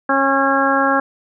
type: harmonic tone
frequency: 273 Hz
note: C#4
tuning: 26 cents flat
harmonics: 1 / 2 / 3 / 4 / 5 / 6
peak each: -20 / -20 / -20 / -20 / -20 / -20 dBFS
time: 0.09-1 s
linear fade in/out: 5 ms
effects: none